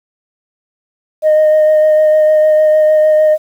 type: tone with vibrato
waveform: sine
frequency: 617 Hz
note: D#5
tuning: 15 cents flat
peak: -4 dBFS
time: 1.22-3.38 s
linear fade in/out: 50 ms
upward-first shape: sine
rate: 6.6 Hz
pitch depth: 12 cents each way
effects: tanh soft clip ceiling -4 dBFS + 7-bit